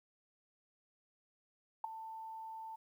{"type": "tone with ADSR envelope", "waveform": "sine", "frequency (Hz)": 890, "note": "A5", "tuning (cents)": 20, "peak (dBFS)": -30, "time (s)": [1.84, 2.76], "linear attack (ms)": 4, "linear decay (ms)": 8, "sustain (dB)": -14, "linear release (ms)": 9, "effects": ["12-bit"]}